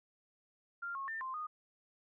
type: tone with pitch steps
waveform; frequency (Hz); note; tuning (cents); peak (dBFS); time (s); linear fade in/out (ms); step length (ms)
sine; 1393 / 1089 / 1795 / 1046 / 1234; F6 / C#6 / A6 / C6 / D#6; -5 / -31 / +34 / -1 / -15; -38; 0.82-1.47; 10; 130
effects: none